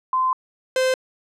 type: tone pair in turn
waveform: sine / 45% pulse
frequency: 1033 / 517.7 Hz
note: C6 / C5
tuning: -22 / -18 cents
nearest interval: octave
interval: 1196 cents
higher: first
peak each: -17 dBFS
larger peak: neither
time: 0.13-0.33 / 0.76-0.94 s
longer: first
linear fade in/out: 2 ms
effects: low-pass 9000 Hz 12 dB/octave